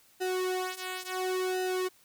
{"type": "tone with flanger", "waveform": "sawtooth", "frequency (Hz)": 370, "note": "F#4", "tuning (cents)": 0, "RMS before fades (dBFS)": -32, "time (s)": [0.2, 1.89], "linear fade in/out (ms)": 20, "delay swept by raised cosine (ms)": [0.89, 2.89], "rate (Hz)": 0.71, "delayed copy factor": -0.85, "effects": ["white hiss -62 dBFS RMS until 2.04 s"]}